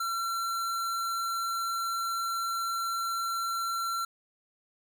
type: tone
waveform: square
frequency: 1358 Hz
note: F6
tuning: 49 cents flat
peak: -30 dBFS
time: 0-4.05 s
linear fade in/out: 5 ms
effects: none